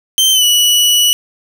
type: tone with pitch glide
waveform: sawtooth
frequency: 3119 to 2944 Hz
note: G7 to F#7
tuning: -9 to -9 cents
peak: -5 dBFS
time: 0.18-1.13 s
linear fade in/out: 0 ms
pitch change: -100 cents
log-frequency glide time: 0.32-0.44 s
effects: none